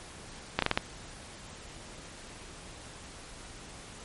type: slowing click train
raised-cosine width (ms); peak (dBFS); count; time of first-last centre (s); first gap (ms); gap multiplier
0.3; -8; 5; 0.59-0.775; 33; 1.23
effects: pink hiss -47 dBFS RMS until 4.04 s + MP3 48 kbps

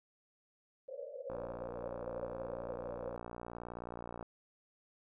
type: band-pass noise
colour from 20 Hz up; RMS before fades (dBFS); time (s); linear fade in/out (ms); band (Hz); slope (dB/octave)
pink; -45; 0.88-3.16; 0; 500 to 570; 96
type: click train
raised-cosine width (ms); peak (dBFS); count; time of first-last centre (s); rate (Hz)
1; -30; 174; 1.3-4.227; 59.1
effects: none

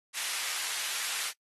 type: high-pass noise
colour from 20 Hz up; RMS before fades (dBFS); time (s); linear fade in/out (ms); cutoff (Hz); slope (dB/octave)
pink; -34; 0.13-1.33; 50; 1700; 12
effects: noise-tail reverb RT60 0.1 s tail -25 dB re dry + AAC 32 kbps

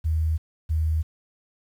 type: tone pair in turn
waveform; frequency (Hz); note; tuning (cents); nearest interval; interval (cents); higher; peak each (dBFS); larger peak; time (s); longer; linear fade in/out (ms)
sine; 79.4 / 79.04; D#2 / D#2; +36 / +28; unison; 8; first; -20; neither; 0.04-0.38 / 0.69-1.03; neither; 20
effects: 9-bit

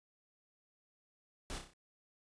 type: noise with echo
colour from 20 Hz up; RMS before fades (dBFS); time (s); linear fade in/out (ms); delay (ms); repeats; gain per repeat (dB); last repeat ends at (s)
pink; -43; 1.5-1.58; 0; 31; 5; -5; 1.735
effects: resampled to 22050 Hz

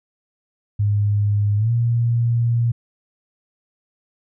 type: tone with pitch glide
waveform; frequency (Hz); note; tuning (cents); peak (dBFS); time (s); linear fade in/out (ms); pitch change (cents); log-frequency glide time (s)
sine; 103.1 to 117.75; G#2 to A#2; -12 to +18; -15; 0.79-2.72; 10; +230; 1.57-1.71
effects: none

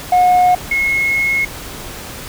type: tone pair in turn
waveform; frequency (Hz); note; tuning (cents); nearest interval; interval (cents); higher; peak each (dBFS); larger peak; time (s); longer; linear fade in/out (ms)
sine; 724 / 2170; F#5 / C#7; -38 / -37; octave + perfect fifth; 1901; second; -5 / -12; first; 0.12-0.55 / 0.71-1.45; second; 5
effects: tanh soft clip ceiling -7 dBFS + pink hiss -30 dBFS RMS until 2.28 s

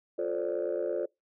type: chord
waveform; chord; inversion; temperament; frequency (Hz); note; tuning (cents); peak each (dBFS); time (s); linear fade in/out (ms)
sine; D minor seventh; first; just; 352.4 / 440.5 / 528.6 / 587.3; F4 / A4 / C5 / D5; +16 / +2 / +18 / 0; -33; 0.18-1.06; 10
effects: noise-tail reverb RT60 0.2 s tail -26 dB re dry + tanh soft clip ceiling -22 dBFS

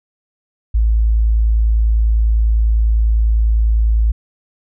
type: tone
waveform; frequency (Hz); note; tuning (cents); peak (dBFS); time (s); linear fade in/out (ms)
sine; 55; A1; 0; -10; 0.74-4.12; 10
effects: none

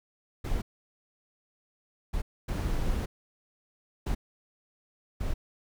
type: noise bursts at uneven times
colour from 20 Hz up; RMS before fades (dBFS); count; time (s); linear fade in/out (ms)
brown; -29; 5; 0.44-0.62 / 2.13-2.22 / 2.48-3.06 / 4.06-4.15 / 5.2-5.34; 10
effects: none

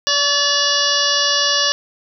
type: harmonic tone with a mistuned harmonic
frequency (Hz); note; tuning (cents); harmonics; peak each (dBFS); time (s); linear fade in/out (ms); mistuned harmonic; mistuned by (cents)
576; D5; -34; 1 / 2 / 3 / 5 / 6 / 7 / 8 / 9 / 10; -25 / -24 / -22 / -21 / -23 / -26 / -22 / -22 / -23; 0.07-1.72; 0; 2; -27
effects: none

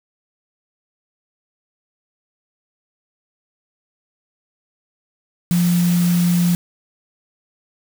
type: tone in noise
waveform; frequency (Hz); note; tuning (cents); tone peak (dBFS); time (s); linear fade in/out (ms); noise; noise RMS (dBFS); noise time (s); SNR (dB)
sine; 174.61; F3; 0; -13; 5.51-6.55; 0; white; -29; 5.51-6.55; +13
effects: none

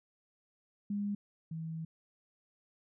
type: tone pair in turn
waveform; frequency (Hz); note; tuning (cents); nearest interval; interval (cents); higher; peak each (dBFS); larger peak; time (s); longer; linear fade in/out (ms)
sine; 203.7 / 161.73; G#3 / E3; -33 / -33; major third; 400; first; -32 / -37; first; 0.9-1.15 / 1.51-1.85; second; 5
effects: none

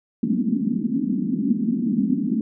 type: band-pass noise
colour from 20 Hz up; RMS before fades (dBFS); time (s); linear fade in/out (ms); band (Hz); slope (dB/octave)
pink; -22; 0.23-2.41; 2; 200 to 270; 48
effects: none

